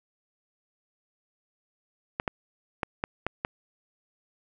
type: clicks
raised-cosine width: 0.5 ms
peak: -12 dBFS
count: 6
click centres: 2.199 / 2.278 / 2.832 / 3.039 / 3.266 / 3.449 s
effects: none